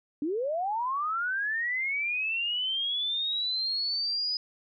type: linear sweep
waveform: sine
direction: up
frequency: 276.1 to 5000 Hz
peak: -27 dBFS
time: 0.22-4.37 s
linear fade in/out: 2 ms
effects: none